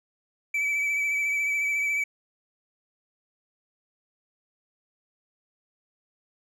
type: tone with vibrato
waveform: triangle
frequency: 2300 Hz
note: D7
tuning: 37 cents flat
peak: -22 dBFS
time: 0.54-2.04 s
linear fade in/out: 5 ms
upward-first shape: sine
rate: 14 Hz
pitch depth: 26 cents each way
effects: none